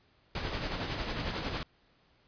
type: noise with tremolo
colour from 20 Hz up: pink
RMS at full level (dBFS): -33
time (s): 0.35-1.63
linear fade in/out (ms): 2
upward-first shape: sine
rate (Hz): 11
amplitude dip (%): 45
effects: pink hiss -67 dBFS RMS until 2.27 s + resampled to 11025 Hz